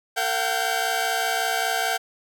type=tone cluster; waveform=sawtooth; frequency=453.5 / 692 / 757 / 1578 Hz; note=A#4 / F5 / F#5 / G6; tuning=-48 / -16 / +39 / +11 cents; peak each=-29 / -24 / -22 / -24 dBFS; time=0.16-1.98 s; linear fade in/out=20 ms; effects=none